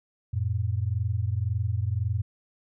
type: tone pair together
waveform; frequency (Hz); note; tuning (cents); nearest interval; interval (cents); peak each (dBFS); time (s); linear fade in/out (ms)
sine; 91.11 / 113; F#2 / A2; -26 / +47; major third; 373; -27; 0.33-2.22; 10
effects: none